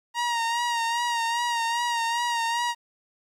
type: tone with vibrato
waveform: sawtooth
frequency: 939 Hz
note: A#5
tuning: 12 cents sharp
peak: -20 dBFS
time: 0.14-2.75 s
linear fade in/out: 50 ms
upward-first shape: sine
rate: 2.5 Hz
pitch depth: 41 cents each way
effects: low-pass 8000 Hz 12 dB/octave + 10-bit